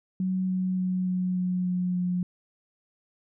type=tone with pitch steps; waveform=sine; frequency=186.4 / 185.22 / 184.05 / 182.88 / 181.72 / 180.57 / 179.43 Hz; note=F#3 / F#3 / F#3 / F#3 / F#3 / F#3 / F3; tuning=+13 / +2 / -9 / -20 / -31 / -42 / +47 cents; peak=-24 dBFS; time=0.2-2.23 s; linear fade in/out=2 ms; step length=290 ms; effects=none